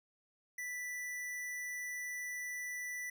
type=tone; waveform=square; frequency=1975.5 Hz; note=B6; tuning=in tune; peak=-40 dBFS; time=0.58-3.1 s; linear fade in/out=5 ms; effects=none